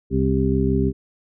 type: harmonic tone with a mistuned harmonic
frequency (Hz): 66.3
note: C2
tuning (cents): +23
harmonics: 1 / 2 / 3 / 4 / 6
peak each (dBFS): -23 / -23 / -23 / -23 / -23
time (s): 0.1-0.93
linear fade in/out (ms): 50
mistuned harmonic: 6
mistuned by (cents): -17
effects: none